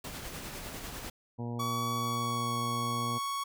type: noise with tremolo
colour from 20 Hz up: pink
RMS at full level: -40 dBFS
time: 0.04-1.1 s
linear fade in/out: 5 ms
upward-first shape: sine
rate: 10 Hz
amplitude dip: 35%
type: harmonic tone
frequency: 119 Hz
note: A#2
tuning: 36 cents sharp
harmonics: 1 / 2 / 3 / 4 / 5 / 6 / 7 / 8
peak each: -36 / -38 / -47 / -45 / -51 / -51 / -50 / -50 dBFS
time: 1.38-3.19 s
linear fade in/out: 20 ms
type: tone with pitch glide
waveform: 45% pulse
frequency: 1131 to 1112.2 Hz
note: C#6 to C#6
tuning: +34 to +5 cents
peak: -32 dBFS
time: 1.59-3.44 s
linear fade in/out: 10 ms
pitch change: -29 cents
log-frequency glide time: 1.89-2.58 s
effects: none